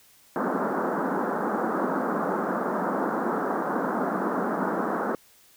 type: band-pass noise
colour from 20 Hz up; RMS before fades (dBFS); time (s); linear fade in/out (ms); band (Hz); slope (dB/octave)
pink; -27; 0.36-5.15; 0; 190 to 1500; 48
effects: white hiss -57 dBFS RMS until 5.56 s

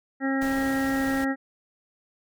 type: harmonic tone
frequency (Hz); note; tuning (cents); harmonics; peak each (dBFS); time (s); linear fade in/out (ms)
269.7; C#4; -47; 1 / 2 / 3 / 5 / 6 / 7; -24 / -33 / -34 / -37 / -37 / -32; 0.2-1.36; 50
type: noise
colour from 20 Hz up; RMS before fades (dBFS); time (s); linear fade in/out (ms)
pink; -38; 0.41-1.25; 10
effects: none

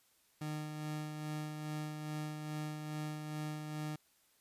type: tone with tremolo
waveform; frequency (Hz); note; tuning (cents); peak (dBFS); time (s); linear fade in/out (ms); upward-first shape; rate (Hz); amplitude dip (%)
30% pulse; 152.3; D#3; -37; -35; 0.41-3.96; 5; sine; 2.4; 40
effects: white hiss -71 dBFS RMS until 4.4 s + resampled to 32000 Hz

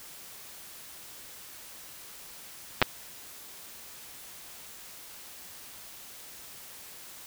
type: clicks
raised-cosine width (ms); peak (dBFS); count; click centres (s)
0.3; -3; 2; 2.817 / 2.825
effects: white hiss -47 dBFS RMS until 7.26 s

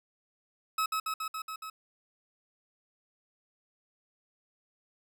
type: tone with echo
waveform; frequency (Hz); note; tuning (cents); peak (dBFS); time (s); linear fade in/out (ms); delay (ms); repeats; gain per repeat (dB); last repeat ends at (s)
40% pulse; 1286; E6; -43; -26; 0.78-0.86; 5; 140; 6; -2; 1.7
effects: none

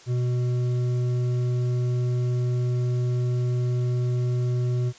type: tone with hard clipping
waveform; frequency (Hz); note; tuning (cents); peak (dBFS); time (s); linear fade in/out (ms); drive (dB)
sine; 123.47; B2; 0; -23; 0.06-4.93; 50; 7
effects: white hiss -49 dBFS RMS until 4.98 s + resampled to 16000 Hz

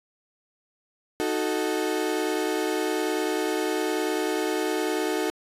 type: chord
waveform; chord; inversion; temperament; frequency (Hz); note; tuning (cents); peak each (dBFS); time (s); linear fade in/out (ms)
35% pulse; D# diminished; none; equal; 311.1 / 370 / 440; D#4 / F#4 / A4; 0 / 0 / 0; -27; 1.2-5.3; 0
effects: resampled to 32000 Hz

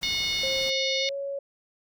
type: noise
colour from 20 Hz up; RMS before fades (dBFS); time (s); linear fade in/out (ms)
pink; -42; 0.01-0.71; 20
type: harmonic tone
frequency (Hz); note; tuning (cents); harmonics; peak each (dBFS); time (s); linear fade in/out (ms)
727; F#5; -31; 3 / 4 / 5 / 6 / 7 / 8; -31 / -34 / -29 / -32 / -36 / -39; 0.03-1.09; 0
type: tone with pitch glide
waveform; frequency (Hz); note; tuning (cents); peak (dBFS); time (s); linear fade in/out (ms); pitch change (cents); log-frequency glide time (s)
sine; 533 to 556.6; C5 to C#5; +32 to +7; -29; 0.43-1.39; 5; +75; 0.99-1.13
effects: none

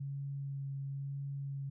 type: tone with vibrato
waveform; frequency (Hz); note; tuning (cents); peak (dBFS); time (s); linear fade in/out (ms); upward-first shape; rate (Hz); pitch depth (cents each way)
sine; 138.59; C#3; 0; -37; 0-1.7; 10; sine; 0.99; 12
effects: none

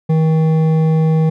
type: tone with hard clipping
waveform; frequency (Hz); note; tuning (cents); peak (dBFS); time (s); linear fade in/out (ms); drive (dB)
triangle; 159.1; D#3; +39; -12; 0.09-1.3; 10; 13
effects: none

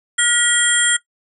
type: tone cluster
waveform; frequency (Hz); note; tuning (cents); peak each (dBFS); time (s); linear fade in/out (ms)
sine; 1430 / 1923 / 3230 / 7440 / 8960; F6 / B6 / G#7 / A#8 / C#9; +41 / -47 / -49 / -4 / +18; -19; 0.18-0.97; 10
effects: noise-tail reverb RT60 0.1 s tail -18 dB re dry

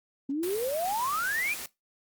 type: exponential sweep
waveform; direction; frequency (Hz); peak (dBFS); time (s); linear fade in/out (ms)
sine; up; 264.8 to 2489; -27; 0.29-1.54; 5
type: noise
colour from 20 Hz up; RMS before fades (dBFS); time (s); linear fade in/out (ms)
white; -38; 0.43-1.66; 2
effects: noise-tail reverb RT60 0.2 s tail -20 dB re dry + Opus 32 kbps

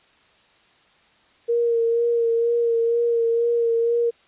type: tone with vibrato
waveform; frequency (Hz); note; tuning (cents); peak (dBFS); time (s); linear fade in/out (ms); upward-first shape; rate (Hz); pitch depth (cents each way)
sine; 466.2; A#4; 0; -17; 1.48-4.11; 20; sine; 2.1; 23
effects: white hiss -57 dBFS RMS until 4.27 s + resampled to 8000 Hz

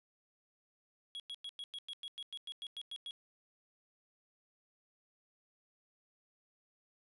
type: tone bursts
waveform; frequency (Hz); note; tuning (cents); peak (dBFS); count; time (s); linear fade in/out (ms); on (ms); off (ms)
triangle; 3322; G#7; 0; -40; 14; 1.15-3.109; 0; 48; 99
effects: resampled to 24000 Hz

